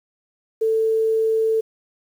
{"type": "tone", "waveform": "sine", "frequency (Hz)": 443.9, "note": "A4", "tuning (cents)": 15, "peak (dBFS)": -16, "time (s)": [0.61, 1.61], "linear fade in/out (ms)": 10, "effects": ["8-bit"]}